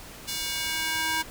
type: tone with high-pass filter sweep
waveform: square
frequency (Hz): 319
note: D#4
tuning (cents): +43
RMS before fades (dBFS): -29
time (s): 0.27-1.23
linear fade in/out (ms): 20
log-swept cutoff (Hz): 3900 to 1100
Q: 1
effects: pink hiss -44 dBFS RMS until 1.3 s